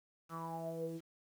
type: tone with low-pass filter sweep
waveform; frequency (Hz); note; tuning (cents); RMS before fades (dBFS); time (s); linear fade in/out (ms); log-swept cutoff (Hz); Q
sawtooth; 164.81; E3; 0; -42; 0.29-1.01; 50; 1300 to 360; 9.9
effects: 10-bit